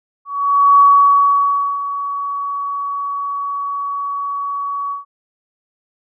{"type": "tone with ADSR envelope", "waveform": "sine", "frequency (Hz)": 1129, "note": "C#6", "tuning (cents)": 31, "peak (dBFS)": -5, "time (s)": [0.25, 5.05], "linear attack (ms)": 540, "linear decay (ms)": 1000, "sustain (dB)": -14, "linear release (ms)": 140, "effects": []}